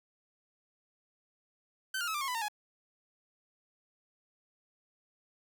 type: tone with pitch steps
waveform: sawtooth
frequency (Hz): 1537 / 1409.4 / 1292.5 / 1185.2 / 1086.8 / 996.6 / 913.9 / 838.1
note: G6 / F6 / E6 / D6 / C#6 / B5 / A#5 / G#5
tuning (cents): -35 / +15 / -34 / +15 / -35 / +15 / -35 / +16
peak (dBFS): -29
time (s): 1.94-2.484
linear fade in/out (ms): 5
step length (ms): 68
effects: none